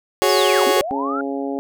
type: chord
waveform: 30% pulse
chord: F# suspended second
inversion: none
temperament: just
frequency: 370 / 416.2 / 555 Hz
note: F#4 / G#4 / C#5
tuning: 0 / +4 / +2 cents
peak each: -16 dBFS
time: 0.22-0.81 s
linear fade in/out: 0 ms
type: linear two-way sweep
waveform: sine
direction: down then up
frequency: 5330 to 242.3 to 1426 Hz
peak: -23 dBFS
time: 0.29-1.21 s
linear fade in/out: 2 ms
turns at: 0.67 s
type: harmonic tone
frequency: 138.3 Hz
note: C#3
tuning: 4 cents flat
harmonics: 2 / 3 / 4 / 5 / 6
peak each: -24 / -28 / -30 / -32 / -34 dBFS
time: 0.91-1.59 s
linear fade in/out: 0 ms
effects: none